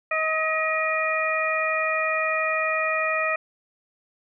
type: harmonic tone with a mistuned harmonic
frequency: 633 Hz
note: D#5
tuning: 30 cents sharp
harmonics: 1 / 2 / 3 / 4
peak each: -27 / -27 / -27 / -27 dBFS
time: 0.11-3.36 s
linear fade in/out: 5 ms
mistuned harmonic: 4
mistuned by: -65 cents
effects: none